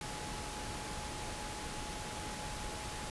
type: tone in noise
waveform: sine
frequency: 844 Hz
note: G#5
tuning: 28 cents sharp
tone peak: -47 dBFS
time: 0.01-3.1 s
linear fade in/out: 2 ms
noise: pink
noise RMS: -42 dBFS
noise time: 0.01-3.1 s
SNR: -8 dB
effects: resampled to 24000 Hz